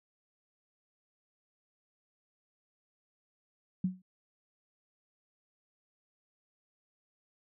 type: tone with exponential decay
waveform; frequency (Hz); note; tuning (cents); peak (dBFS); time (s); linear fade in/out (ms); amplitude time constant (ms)
sine; 185; F#3; 0; -24; 3.84-4.02; 5; 38
effects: none